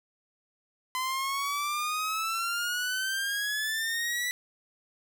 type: exponential sweep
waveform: sawtooth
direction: up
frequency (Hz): 1020 to 1975.5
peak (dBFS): -25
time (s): 0.95-4.31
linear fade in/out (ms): 0
effects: none